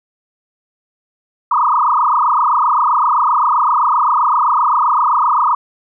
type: tone with frequency modulation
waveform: sine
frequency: 1100 Hz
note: C#6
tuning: 14 cents flat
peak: -10 dBFS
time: 1.51-5.55 s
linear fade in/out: 5 ms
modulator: 27.7 Hz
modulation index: 5.9
effects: none